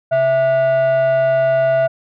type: tone with frequency modulation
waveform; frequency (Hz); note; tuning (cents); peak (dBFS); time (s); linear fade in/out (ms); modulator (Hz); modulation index
sine; 659.3; E5; 0; -9; 0.11-1.88; 20; 793; 0.36
effects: tanh soft clip ceiling -11 dBFS